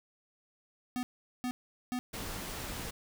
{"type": "tone bursts", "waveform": "square", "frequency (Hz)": 249.3, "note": "B3", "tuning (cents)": 16, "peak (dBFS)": -33, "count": 3, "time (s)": [0.96, 1.99], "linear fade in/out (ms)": 0, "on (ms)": 70, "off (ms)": 410}
{"type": "noise", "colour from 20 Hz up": "pink", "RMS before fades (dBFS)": -40, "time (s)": [2.13, 2.91], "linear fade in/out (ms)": 10}
{"effects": []}